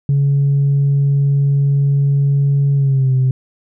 sine tone with pitch glide, 140.3 to 130.15 Hz, C#3 to C3, +21 to -9 cents, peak -9 dBFS, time 0.09-3.31 s, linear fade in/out 2 ms, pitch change -130 cents, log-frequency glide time 2.75-3.14 s, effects tanh soft clip ceiling -8 dBFS

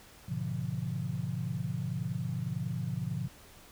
sine chord, G# diminished seventh, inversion none, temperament equal with one note detuned, 103.83 / 123.47 / 145.31 / 174.61 Hz, G#2 / B2 / D3 / F3, 0 / 0 / -18 / 0 cents, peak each -40 / -36 / -37 / -37 dBFS, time 0.28-3.28 s, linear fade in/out 10 ms, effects pink hiss -55 dBFS RMS until 3.71 s

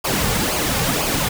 pink noise with flanger, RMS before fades -20 dBFS, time 0.04-1.29 s, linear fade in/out 10 ms, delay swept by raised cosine 0.52 to 3.12 ms, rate 2 Hz, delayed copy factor -0.6, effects none

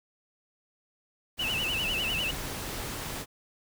pink noise, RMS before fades -36 dBFS, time 1.37-3.26 s, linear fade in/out 50 ms
sine tone with vibrato, 2788 Hz, F7, 4 cents flat, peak -28 dBFS, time 1.39-2.31 s, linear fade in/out 5 ms, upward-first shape sine, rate 10 Hz, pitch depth 130 cents each way
effects none

